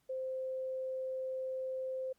sine tone, 521 Hz, C5, 7 cents flat, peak -35 dBFS, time 0.09-2.13 s, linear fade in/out 10 ms, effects pink hiss -75 dBFS RMS until 2.18 s + MP3 96 kbps

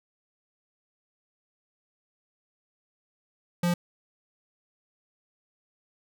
square tone, 174.61 Hz, F3, in tune, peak -23 dBFS, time 3.63-3.74 s, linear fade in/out 5 ms, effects none

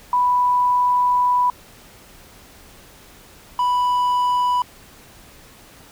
sine / triangle tone pair in turn, 987.8 / 987.8 Hz, B5 / B5, 0 / 0 cents, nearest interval unison, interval 0 cents, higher neither, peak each -14 dBFS, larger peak neither, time 0.13-1.5 / 3.59-4.62 s, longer first, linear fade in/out 2 ms, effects pink hiss -46 dBFS RMS until 5.91 s

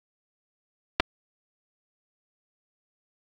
clicks, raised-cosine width 0.3 ms, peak -4 dBFS, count 2, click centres 0.999 / 1.002 s, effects AAC 48 kbps

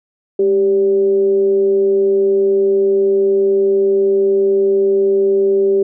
sine tone with frequency modulation, 392 Hz, G4, in tune, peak -10 dBFS, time 0.39-5.83 s, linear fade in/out 5 ms, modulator 187 Hz, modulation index 0.27, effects none

